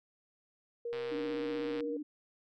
sine tone, 471.7 Hz, A#4, 20 cents sharp, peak -35 dBFS, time 0.85-1.97 s, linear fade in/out 5 ms
click train, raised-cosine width 0.3 ms, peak -29 dBFS, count 114, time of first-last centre 0.93-1.806 s, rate 129 Hz
sine tone with vibrato, 293.7 Hz, D4, in tune, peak -37 dBFS, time 1.11-2.03 s, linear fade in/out 10 ms, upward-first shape triangle, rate 16 Hz, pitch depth 79 cents each way
effects none

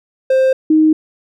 triangle / sine tone pair in turn, 525 / 312.2 Hz, C5 / D#4, +6 / +6 cents, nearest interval major sixth, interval 900 cents, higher first, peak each -7 dBFS, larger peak neither, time 0.3-0.53 / 0.7-0.93 s, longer neither, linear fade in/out 5 ms, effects none

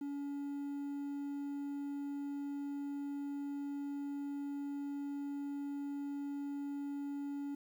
triangle tone with quantisation, 283.6 Hz, C#4, 40 cents sharp, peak -36 dBFS, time 0.01-7.55 s, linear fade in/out 5 ms, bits 11, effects none

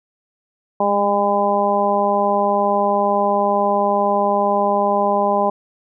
harmonic tone with a mistuned harmonic, 202.2 Hz, G#3, 46 cents flat, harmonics 1 / 2 / 3 / 4 / 5, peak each -24 / -23 / -19 / -19 / -21 dBFS, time 0.8-5.5 s, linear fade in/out 5 ms, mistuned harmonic 1, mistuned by +22 cents, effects none

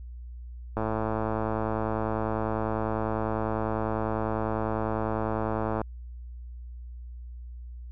click train, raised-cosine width 1 ms, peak -15 dBFS, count 556, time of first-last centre 0.77-5.815 s, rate 110 Hz, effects added 60 Hz sine -38 dBFS peak until 7.91 s

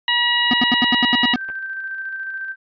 harmonic tone, 961 Hz, B5, 48 cents flat, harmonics 1 / 2 / 3 / 4, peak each -24 / -19 / -19 / -23 dBFS, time 0.08-1.34 s, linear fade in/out 2 ms
square tone bursts, 246.9 Hz, B3, in tune, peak -16 dBFS, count 9, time 0.51-1.36 s, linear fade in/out 2 ms, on 26 ms, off 77 ms
sine tone with tremolo, 1560 Hz, G6, 9 cents flat, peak -24 dBFS, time 1.34-2.56 s, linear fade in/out 50 ms, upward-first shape square, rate 14 Hz, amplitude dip 30%
clicks, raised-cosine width 0.5 ms, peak -23 dBFS, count 2, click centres 1.489 / 1.5 s
effects resampled to 11025 Hz

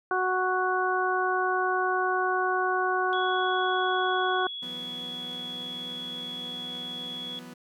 harmonic tone, 370 Hz, F#4, in tune, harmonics 1 / 2 / 3 / 4, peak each -29 / -29 / -29 / -29 dBFS, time 0.11-4.47 s, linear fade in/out 2 ms
sine tone, 3363 Hz, G#7, 21 cents sharp, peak -34 dBFS, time 3.13-7.39 s, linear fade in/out 0 ms
sawtooth chord, E suspended second, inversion none, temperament equal with one note detuned, 165.77 / 185 / 246.9 Hz, E3 / F#3 / B3, +10 / 0 / 0 cents, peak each -45 / -44 / -39 dBFS, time 4.62-7.54 s, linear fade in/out 10 ms
effects none

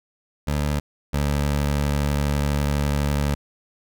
20% pulse tone pair in turn, 73.42 / 72.08 Hz, D2 / D2, 0 / -32 cents, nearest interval unison, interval 32 cents, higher first, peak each -16 / -15 dBFS, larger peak second, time 0.47-0.8 / 1.13-3.35 s, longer second, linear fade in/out 10 ms, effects none

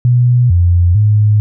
sine tone with pitch steps, 122.8 / 87.4 / 105.6 Hz, B2 / F2 / G#2, -9 / +2 / +29 cents, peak -6 dBFS, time 0.05-1.4 s, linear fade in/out 0 ms, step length 450 ms, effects none

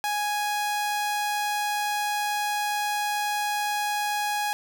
sawtooth tone, 830.6 Hz, G#5, in tune, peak -21 dBFS, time 0.04-4.53 s, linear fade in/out 0 ms, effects none

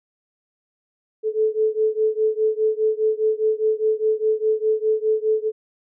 sine beating tone pair, 432.9 / 437.8 Hz, A4 / A4, -28 / -9 cents, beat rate 4.9 Hz, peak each -20 / -21 dBFS, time 1.23-5.52 s, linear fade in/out 50 ms, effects none

